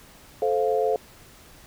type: chord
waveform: sine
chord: F major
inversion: first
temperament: just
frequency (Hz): 436.5 / 523.8 / 698.5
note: A4 / C5 / F5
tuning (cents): -14 / +2 / 0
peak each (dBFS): -23 / -25 / -26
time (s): 0.42-0.96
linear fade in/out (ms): 2
effects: pink hiss -50 dBFS RMS until 1.66 s